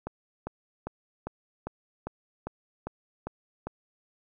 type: click train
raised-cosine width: 1 ms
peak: -20 dBFS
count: 10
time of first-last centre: 0.07-3.67 s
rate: 2.5 Hz
effects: none